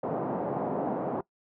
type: band-pass noise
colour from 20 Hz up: white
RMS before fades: -31 dBFS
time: 0.03-1.21 s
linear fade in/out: 5 ms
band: 140 to 790 Hz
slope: 24 dB/octave
effects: noise-tail reverb RT60 0.1 s tail -20 dB re dry